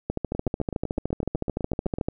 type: two click trains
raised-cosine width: 2 ms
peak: -12 / -16 dBFS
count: 28 / 14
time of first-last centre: 0.1-2.085 / 0.35-1.985 s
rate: 13.6 / 7.95 Hz
effects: none